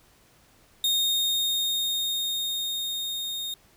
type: tone with level ramp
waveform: 40% pulse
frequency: 3697 Hz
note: A#7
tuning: 15 cents flat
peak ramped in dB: -20 to -29 dBFS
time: 0.84-3.54 s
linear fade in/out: 2 ms
effects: pink hiss -59 dBFS RMS until 3.76 s